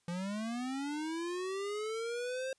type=linear sweep; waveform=square; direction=up; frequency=169.3 to 533 Hz; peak=-36 dBFS; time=0.08-2.53 s; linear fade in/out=2 ms; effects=white hiss -75 dBFS RMS until 2.58 s + resampled to 22050 Hz